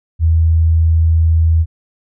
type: tone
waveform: sine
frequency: 81.4 Hz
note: E2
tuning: 21 cents flat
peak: -8 dBFS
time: 0.19-1.66 s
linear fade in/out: 50 ms
effects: none